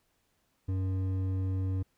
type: tone with hard clipping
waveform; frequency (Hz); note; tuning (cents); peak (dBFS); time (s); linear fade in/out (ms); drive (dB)
sine; 94.4; F#2; +35; -30; 0.68-1.83; 10; 8
effects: pink hiss -74 dBFS RMS until 1.97 s